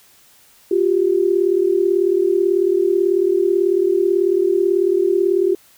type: tone pair together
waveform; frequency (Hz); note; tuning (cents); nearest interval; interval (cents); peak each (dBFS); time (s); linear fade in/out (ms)
sine; 353.8 / 392; F4 / G4; +23 / 0; major second; 177; -16; 0.71-5.55; 5
effects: white hiss -51 dBFS RMS until 5.77 s